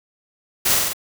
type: noise with echo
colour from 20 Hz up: white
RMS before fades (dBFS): -18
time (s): 0.65-0.75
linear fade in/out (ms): 10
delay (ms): 46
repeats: 4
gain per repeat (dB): -2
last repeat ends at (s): 0.934
effects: none